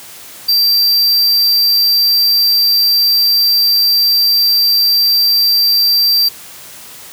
square tone, 4699 Hz, D8, in tune, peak -9 dBFS, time 0.48-6.29 s, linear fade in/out 10 ms, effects white hiss -34 dBFS RMS until 7.12 s + high-pass 60 Hz 12 dB/octave

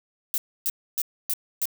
violet noise bursts, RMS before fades -25 dBFS, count 5, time 0.34-1.655 s, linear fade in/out 0 ms, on 39 ms, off 280 ms, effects none

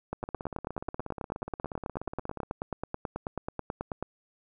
two click trains, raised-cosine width 1 ms, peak -18 / -23 dBFS, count 37 / 38, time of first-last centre 0.13-4.026 / 0.23-2.432 s, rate 9.24 / 16.8 Hz, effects none

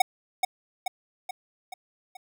square tone with echo, 744 Hz, F#5, 9 cents sharp, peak -16 dBFS, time 0-0.02 s, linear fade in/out 5 ms, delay 430 ms, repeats 5, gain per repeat -5 dB, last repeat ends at 2.17 s, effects none

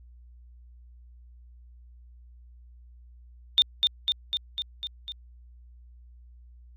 sine tone with echo, 3617 Hz, A7, 47 cents sharp, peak -15 dBFS, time 3.58-3.62 s, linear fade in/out 0 ms, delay 250 ms, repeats 6, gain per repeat -3 dB, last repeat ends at 5.12 s, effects added 60 Hz sine -48 dBFS peak until 6.76 s + Opus 48 kbps

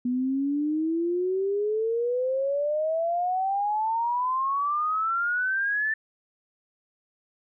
sine exponential sweep, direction up, 243.9 to 1779 Hz, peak -23 dBFS, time 0.05-5.94 s, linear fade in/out 5 ms, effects none

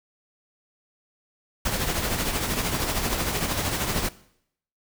pink noise with tremolo, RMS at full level -24 dBFS, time 1.65-4.09 s, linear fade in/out 5 ms, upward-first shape triangle, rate 13 Hz, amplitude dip 55%, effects noise-tail reverb RT60 0.7 s tail -19 dB re dry

